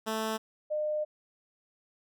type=tone pair in turn; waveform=10% pulse / sine; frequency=220 / 606.6 Hz; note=A3 / D#5; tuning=0 / -44 cents; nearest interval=octave + tritone; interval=1756 cents; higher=second; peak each=-22 / -28 dBFS; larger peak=first; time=0.06-0.38 / 0.7-1.05 s; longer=second; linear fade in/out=20 ms; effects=none